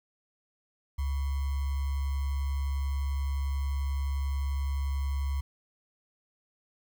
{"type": "tone with sample-and-hold", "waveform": "sine", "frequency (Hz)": 69.3, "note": "C#2", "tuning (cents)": 0, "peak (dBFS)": -27, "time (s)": [0.98, 5.41], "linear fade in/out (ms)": 10, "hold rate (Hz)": 1050, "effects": []}